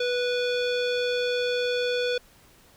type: tone with low-pass filter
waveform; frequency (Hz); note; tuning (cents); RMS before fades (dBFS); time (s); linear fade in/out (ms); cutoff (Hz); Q
square; 491.7; B4; -8; -26; 0-2.18; 5; 3900; 2.8
effects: pink hiss -56 dBFS RMS until 2.76 s